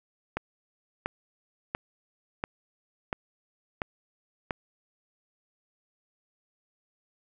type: click train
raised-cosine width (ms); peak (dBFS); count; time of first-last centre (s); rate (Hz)
0.5; -14; 7; 0.37-4.508; 1.45
effects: none